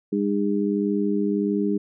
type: harmonic tone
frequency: 101.5 Hz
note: G#2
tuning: 39 cents flat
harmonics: 2 / 3 / 4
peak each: -23 / -25 / -26 dBFS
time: 0.12-1.78 s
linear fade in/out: 10 ms
effects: none